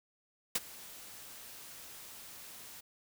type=noise with ADSR envelope; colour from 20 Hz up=white; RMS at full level=-29 dBFS; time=0.55-2.81 s; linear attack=6 ms; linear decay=31 ms; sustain=-21 dB; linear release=12 ms; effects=none